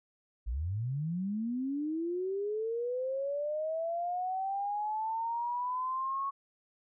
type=linear sweep; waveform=sine; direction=up; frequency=50.1 to 1108.7 Hz; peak=-31 dBFS; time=0.46-6.31 s; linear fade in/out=20 ms; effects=none